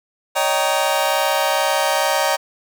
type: chord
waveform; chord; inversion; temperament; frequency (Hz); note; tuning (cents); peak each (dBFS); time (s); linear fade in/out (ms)
sawtooth; Eb dominant seventh; third; just; 560 / 622.3 / 777.8 / 933.4; Db5 / Eb5 / G5 / Bb5; +18 / 0 / -14 / +2; -18; 0.35-2.37; 20
effects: none